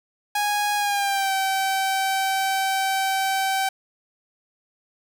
sawtooth tone with pitch glide, 827 to 771.6 Hz, G#5 to G5, -8 to -28 cents, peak -17 dBFS, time 0.35-3.69 s, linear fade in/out 5 ms, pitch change -120 cents, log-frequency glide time 0.77-1.33 s, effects 8-bit

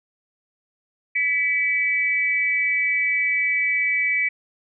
sine tone pair together, 1975.5 / 2292 Hz, B6 / D7, 0 / -43 cents, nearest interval minor third, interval 257 cents, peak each -23 / -20 dBFS, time 1.15-4.29 s, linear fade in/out 10 ms, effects none

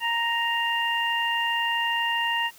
harmonic tone, 932.3 Hz, A#5, in tune, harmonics 1 / 2 / 3, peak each -27 / -27 / -27 dBFS, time 0-2.51 s, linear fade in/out 50 ms, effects white hiss -51 dBFS RMS until 2.58 s

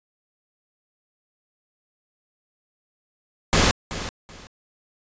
pink noise with echo, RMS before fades -17 dBFS, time 3.53-3.71 s, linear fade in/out 0 ms, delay 380 ms, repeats 2, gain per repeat -13 dB, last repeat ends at 4.47 s, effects resampled to 16000 Hz

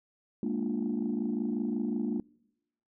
sine chord, Bb dominant seventh, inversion third, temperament equal, 207.7 / 233.1 / 293.7 / 349.2 Hz, Ab3 / Bb3 / D4 / F4, 0 / 0 / 0 / 0 cents, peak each -33 / -31 / -34 / -37 dBFS, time 0.43-2.2 s, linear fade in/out 2 ms, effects noise-tail reverb RT60 0.9 s tail -26 dB re dry + tanh soft clip ceiling -22 dBFS

